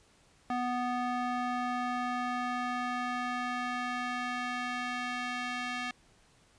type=tone with band-pass filter sweep; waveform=square; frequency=246.9 Hz; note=B3; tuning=in tune; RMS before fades=-34 dBFS; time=0.5-5.91 s; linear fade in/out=2 ms; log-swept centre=900 to 2200 Hz; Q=1.1; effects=pink hiss -64 dBFS RMS until 6.58 s + resampled to 22050 Hz